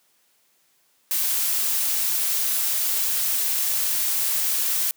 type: noise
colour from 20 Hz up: blue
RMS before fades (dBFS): -23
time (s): 1.11-4.91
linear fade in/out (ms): 0
effects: white hiss -64 dBFS RMS until 4.96 s + high-pass 150 Hz 12 dB/octave